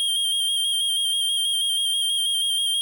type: tone with vibrato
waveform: square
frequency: 3210 Hz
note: G7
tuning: 40 cents sharp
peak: -21 dBFS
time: 0-2.81 s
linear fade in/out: 0 ms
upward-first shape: square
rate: 6.2 Hz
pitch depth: 25 cents each way
effects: none